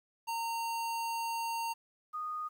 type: tone pair in turn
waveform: square / sine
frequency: 920 / 1235.5 Hz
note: A#5 / D#6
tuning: -23 / -13 cents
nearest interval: perfect fourth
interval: 510 cents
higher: second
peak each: -34 / -35 dBFS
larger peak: first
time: 0.27-1.74 / 2.13-2.49 s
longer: first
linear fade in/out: 20 ms
effects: 11-bit